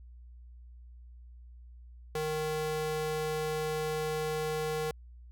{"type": "tone with high-pass filter", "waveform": "square", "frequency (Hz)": 154.8, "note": "D#3", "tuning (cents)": -9, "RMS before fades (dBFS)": -33, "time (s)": [2.15, 4.91], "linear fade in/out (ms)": 2, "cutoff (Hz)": 330, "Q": 4, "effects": ["added 60 Hz sine -48 dBFS peak until 5.31 s"]}